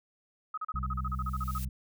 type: tone bursts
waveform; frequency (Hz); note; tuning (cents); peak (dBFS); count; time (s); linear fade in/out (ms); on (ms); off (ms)
sine; 1266; D#6; +30; -32; 15; 0.54-1.584; 5; 36; 36
type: harmonic tone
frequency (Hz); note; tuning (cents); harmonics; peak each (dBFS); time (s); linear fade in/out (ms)
64.2; C2; -32; 1 / 2 / 3; -33 / -39 / -43; 0.74-1.69; 5
type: noise with exponential growth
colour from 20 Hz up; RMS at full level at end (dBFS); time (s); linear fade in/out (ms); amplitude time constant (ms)
blue; -42; 0.82-1.65; 5; 180
effects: none